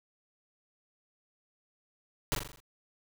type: noise with echo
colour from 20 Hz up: pink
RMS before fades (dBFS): -29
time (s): 2.32-2.35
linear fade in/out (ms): 0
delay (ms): 42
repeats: 6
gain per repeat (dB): -5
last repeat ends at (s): 2.602
effects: none